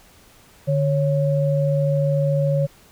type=tone pair together; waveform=sine; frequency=147.7 / 552.2 Hz; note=D3 / C#5; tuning=+10 / -7 cents; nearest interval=octave + major seventh; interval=2283 cents; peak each=-18 / -21 dBFS; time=0.67-2.67 s; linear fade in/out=20 ms; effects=pink hiss -51 dBFS RMS until 2.91 s